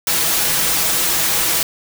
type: noise with comb filter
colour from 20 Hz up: white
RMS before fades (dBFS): -17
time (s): 0.07-1.63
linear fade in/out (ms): 2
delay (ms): 6.1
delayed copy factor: +0.5
effects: none